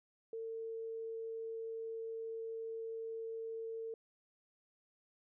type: tone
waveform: sine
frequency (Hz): 451.2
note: A4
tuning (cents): +44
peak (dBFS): -40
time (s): 0.33-3.94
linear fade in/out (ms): 2
effects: none